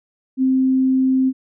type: tone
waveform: sine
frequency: 261.6 Hz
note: C4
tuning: in tune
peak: -13 dBFS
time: 0.37-1.33 s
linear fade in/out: 50 ms
effects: none